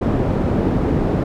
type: low-pass noise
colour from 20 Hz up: white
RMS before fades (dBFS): -18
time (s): 0.01-1.24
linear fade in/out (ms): 10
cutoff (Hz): 340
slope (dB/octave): 12
effects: none